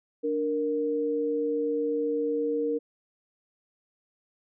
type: tone pair together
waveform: sine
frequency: 294.3 / 466.2 Hz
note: D4 / A#4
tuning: +4 / 0 cents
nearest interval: minor sixth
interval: 796 cents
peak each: -30 / -26 dBFS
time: 0.23-2.79 s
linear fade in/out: 20 ms
effects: none